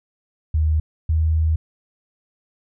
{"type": "tone pair in turn", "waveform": "sine", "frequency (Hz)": [77.78, 79.46], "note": ["D#2", "D#2"], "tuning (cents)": [0, 37], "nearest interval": "unison", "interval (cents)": 37, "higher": "second", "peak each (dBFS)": -15, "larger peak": "neither", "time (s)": [[0.54, 0.8], [1.09, 1.56]], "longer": "second", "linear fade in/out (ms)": 5, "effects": []}